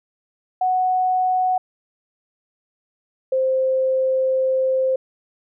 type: tone pair in turn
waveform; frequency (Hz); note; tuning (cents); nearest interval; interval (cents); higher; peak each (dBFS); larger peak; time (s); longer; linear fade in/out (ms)
sine; 740 / 523.3; F#5 / C5; 0 / 0; tritone; 600; first; -16; neither; 0.61-1.58 / 3.32-4.96; second; 5
effects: none